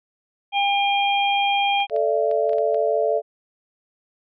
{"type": "harmonic tone", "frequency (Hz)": 803, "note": "G5", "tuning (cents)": 41, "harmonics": [1, 3, 4], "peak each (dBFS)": [-19, -24, -25], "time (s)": [0.52, 1.87], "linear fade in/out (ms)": 50}
{"type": "clicks", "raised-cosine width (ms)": 0.3, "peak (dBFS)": -27, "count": 8, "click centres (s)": [1.803, 1.898, 1.963, 2.313, 2.494, 2.532, 2.584, 2.745]}
{"type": "chord", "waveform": "sine", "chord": "A suspended fourth", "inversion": "none", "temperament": "equal with one note detuned", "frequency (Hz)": [440, 587.3, 673.5], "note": ["A4", "D5", "E5"], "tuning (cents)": [0, 0, 37], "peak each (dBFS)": -22, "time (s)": [1.9, 3.22], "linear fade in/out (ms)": 50}
{"effects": []}